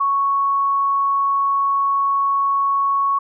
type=tone; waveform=sine; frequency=1108.7 Hz; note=C#6; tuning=in tune; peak=-15 dBFS; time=0-3.19 s; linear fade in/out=10 ms; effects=none